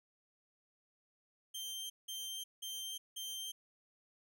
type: tone bursts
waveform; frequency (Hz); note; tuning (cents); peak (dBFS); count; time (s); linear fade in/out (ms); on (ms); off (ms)
sawtooth; 3151; G7; +8; -38; 4; 1.54-3.52; 10; 360; 180
effects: none